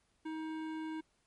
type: tone with hard clipping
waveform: sine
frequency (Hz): 316.1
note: D#4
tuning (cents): +27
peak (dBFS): -40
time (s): 0.25-1.01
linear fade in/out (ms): 10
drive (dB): 15
effects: pink hiss -75 dBFS RMS until 1.26 s + MP3 48 kbps